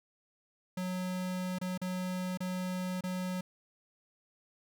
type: tone with dropouts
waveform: square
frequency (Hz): 183.4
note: F#3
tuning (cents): -15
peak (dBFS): -34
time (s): 0.77-3.41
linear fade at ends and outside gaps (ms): 5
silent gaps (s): 1.586-1.613 / 1.777-1.815 / 2.374-2.404 / 3.009-3.037
effects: none